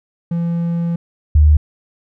triangle / sine tone pair in turn, 169.7 / 75.33 Hz, F3 / D2, -49 / +45 cents, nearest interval octave + major second, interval 1406 cents, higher first, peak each -14 / -6 dBFS, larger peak second, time 0.31-0.96 / 1.35-1.57 s, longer first, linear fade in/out 5 ms, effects none

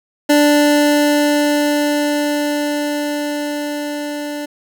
25% pulse tone with level ramp, 293.7 Hz, D4, in tune, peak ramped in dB -5 to -19 dBFS, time 0.29-4.46 s, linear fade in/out 10 ms, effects none

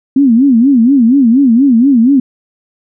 sine tone with vibrato, 252.5 Hz, B3, 39 cents sharp, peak -4 dBFS, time 0.16-2.2 s, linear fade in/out 5 ms, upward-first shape sine, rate 4.2 Hz, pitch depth 210 cents each way, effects none

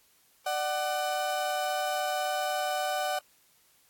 35% pulse tone pair together, 595 / 749.7 Hz, D5 / F#5, +22 / +23 cents, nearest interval major third, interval 401 cents, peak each -31 / -28 dBFS, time 0.46-3.19 s, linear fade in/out 5 ms, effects white hiss -64 dBFS RMS until 3.89 s + AAC 64 kbps

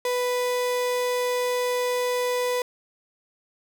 35% pulse tone, 494.9 Hz, B4, 4 cents sharp, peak -21 dBFS, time 0.05-2.62 s, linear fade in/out 2 ms, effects none

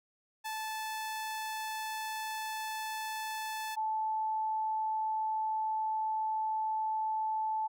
sawtooth / sine tone pair in turn, 873 / 873 Hz, A5 / A5, -14 / -14 cents, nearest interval unison, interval 0 cents, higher neither, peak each -32 / -30 dBFS, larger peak second, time 0.44-3.76 / 3.76-7.68 s, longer second, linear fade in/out 20 ms, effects none

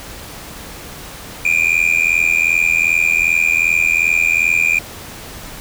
triangle tone with amplitude modulation, 2415 Hz, D7, 48 cents sharp, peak -6 dBFS, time 1.45-4.79 s, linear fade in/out 5 ms, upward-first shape sine, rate 82.6 Hz, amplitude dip 100%, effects pink hiss -33 dBFS RMS until 5.6 s

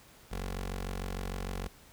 15% pulse tone with notch filter, 46.62 Hz, F#1, 14 cents sharp, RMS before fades -37 dBFS, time 0.31-1.68 s, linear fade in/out 10 ms, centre 120 Hz, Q 0.98, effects pink hiss -57 dBFS RMS until 1.92 s

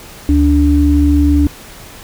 sine tone pair together, 73 / 290.5 Hz, D2 / D4, -10 / -19 cents, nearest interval 2 octaves, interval 2391 cents, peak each -10 dBFS, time 0.29-1.47 s, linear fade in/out 0 ms, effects pink hiss -35 dBFS RMS until 2.03 s

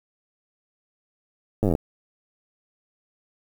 slowing click train, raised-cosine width 2 ms, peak -9 dBFS, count 12, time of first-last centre 1.63-1.751 s, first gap 9 ms, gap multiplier 1.04, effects 7-bit

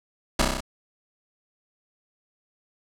pink noise with echo, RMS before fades -19 dBFS, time 0.39-0.42 s, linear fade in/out 5 ms, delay 31 ms, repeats 6, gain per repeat -2 dB, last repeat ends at 0.606 s, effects low-pass 9000 Hz 12 dB/octave

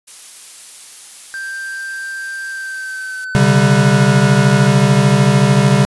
blue noise, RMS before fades -33 dBFS, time 0.07-3.25 s, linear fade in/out 10 ms
triangle tone with pitch glide, 1574 to 1460.1 Hz, G6 to F#6, +7 to -23 cents, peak -21 dBFS, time 1.34-4.67 s, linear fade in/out 0 ms, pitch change -130 cents, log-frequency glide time 2.49-4.1 s
square chord, C suspended second, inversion none, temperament equal with one note detuned, 130.81 / 144.23 / 196 Hz, C3 / D3 / G3, 0 / -31 / 0 cents, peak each -14 dBFS, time 3.35-5.85 s, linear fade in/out 0 ms
effects resampled to 24000 Hz

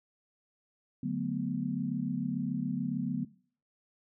sine chord, B minor seventh, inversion first, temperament equal, 146.83 / 185 / 220 / 246.9 Hz, D3 / F#3 / A3 / B3, 0 / 0 / 0 / 0 cents, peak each -37 / -35 / -38 / -34 dBFS, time 1.03-3.25 s, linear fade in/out 5 ms, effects noise-tail reverb RT60 0.5 s tail -21 dB re dry

